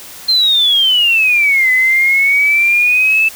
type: exponential two-way sweep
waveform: sine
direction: down then up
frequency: 4186 to 2013 to 2640 Hz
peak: -8 dBFS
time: 0.28-3.29 s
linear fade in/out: 10 ms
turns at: 1.71 s
effects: white hiss -33 dBFS RMS until 3.35 s